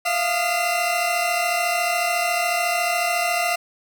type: tone cluster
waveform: 40% pulse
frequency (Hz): 668 / 702 / 1230 / 2045 / 2720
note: E5 / F5 / D#6 / C7 / F7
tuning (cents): +23 / +9 / -20 / -40 / -46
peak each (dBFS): -28 / -22 / -29 / -27 / -26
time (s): 0.05-3.56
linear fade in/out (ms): 10
effects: none